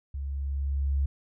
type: tone with level ramp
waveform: sine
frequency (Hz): 69.3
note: C#2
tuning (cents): 0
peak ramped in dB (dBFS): -31 to -22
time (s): 0.14-1.06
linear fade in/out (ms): 5
effects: none